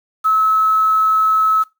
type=tone with quantisation; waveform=sine; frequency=1294 Hz; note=E6; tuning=32 cents flat; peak=-11 dBFS; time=0.24-1.64 s; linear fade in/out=20 ms; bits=6; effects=noise-tail reverb RT60 0.2 s tail -19 dB re dry